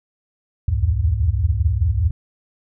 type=tone cluster; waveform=sine; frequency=65.6 / 78.7 / 83.8 / 103.2 Hz; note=C2 / D#2 / E2 / G#2; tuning=+5 / +20 / +29 / -10 cents; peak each=-21 dBFS; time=0.68-2.11 s; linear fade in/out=5 ms; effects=none